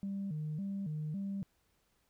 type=tone with vibrato; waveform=sine; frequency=173.7 Hz; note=F3; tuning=9 cents flat; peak=-34 dBFS; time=0.03-1.43 s; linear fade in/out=0 ms; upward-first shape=square; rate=1.8 Hz; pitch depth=220 cents each way; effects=tanh soft clip ceiling -32 dBFS + pink hiss -75 dBFS RMS until 2.09 s